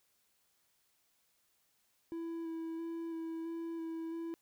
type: tone with vibrato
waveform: triangle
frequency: 329.6 Hz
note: E4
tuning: in tune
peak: -36 dBFS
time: 2.12-4.34 s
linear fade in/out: 0 ms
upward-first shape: square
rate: 1.5 Hz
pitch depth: 13 cents each way
effects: white hiss -75 dBFS RMS until 4.41 s